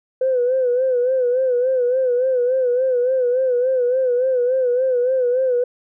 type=tone with vibrato; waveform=sine; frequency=505 Hz; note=B4; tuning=39 cents sharp; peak=-14 dBFS; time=0.21-5.64 s; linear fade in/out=5 ms; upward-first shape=sine; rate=3.5 Hz; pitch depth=74 cents each way; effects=tanh soft clip ceiling -10 dBFS